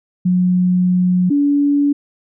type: tone pair in turn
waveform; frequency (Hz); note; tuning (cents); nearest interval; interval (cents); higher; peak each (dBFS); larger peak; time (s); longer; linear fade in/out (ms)
sine; 181.1 / 286.4; F#3 / D4; -37 / -43; minor sixth; 794; second; -11; neither; 0.25-1.3 / 1.3-1.93; first; 10
effects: none